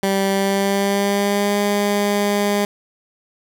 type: tone with pitch glide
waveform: 15% pulse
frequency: 195.1 to 204 Hz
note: G3 to G#3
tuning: -8 to -31 cents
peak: -10 dBFS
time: 0.03-2.65 s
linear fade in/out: 2 ms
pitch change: +77 cents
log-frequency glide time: 0.31-1.58 s
effects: none